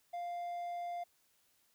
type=tone; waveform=triangle; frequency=698.5 Hz; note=F5; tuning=in tune; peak=-36 dBFS; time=0.13-1.04 s; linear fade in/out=10 ms; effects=white hiss -73 dBFS RMS until 1.74 s